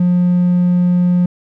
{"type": "tone", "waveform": "triangle", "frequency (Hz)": 177.9, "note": "F3", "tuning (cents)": 32, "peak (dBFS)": -7, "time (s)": [0, 1.26], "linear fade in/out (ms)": 5, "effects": ["tanh soft clip ceiling -4 dBFS"]}